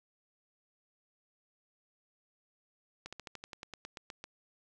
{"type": "slowing click train", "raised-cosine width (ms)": 0.2, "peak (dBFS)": -26, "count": 13, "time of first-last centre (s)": [3.06, 4.241], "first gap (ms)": 66, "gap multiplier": 1.07, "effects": []}